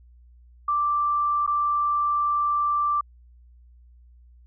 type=tone with dropouts; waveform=sine; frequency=1174.7 Hz; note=D6; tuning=in tune; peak=-20 dBFS; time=0.68-3.01 s; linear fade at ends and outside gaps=5 ms; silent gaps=1.465-1.475 s; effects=added 60 Hz sine -49 dBFS peak until 4.46 s